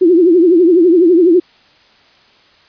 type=tone with vibrato; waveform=sine; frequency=347 Hz; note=F4; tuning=11 cents flat; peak=-5 dBFS; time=0.01-1.4 s; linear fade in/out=10 ms; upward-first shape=triangle; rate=12 Hz; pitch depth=160 cents each way; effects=white hiss -48 dBFS RMS until 2.68 s + resampled to 11025 Hz